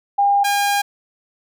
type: tone pair in turn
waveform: sine / sawtooth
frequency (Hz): 805 / 809.2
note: G5 / G#5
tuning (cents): +46 / -45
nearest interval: unison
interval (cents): 9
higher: second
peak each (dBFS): -12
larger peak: neither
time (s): 0.18-0.44 / 0.44-0.82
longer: second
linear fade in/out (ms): 10
effects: none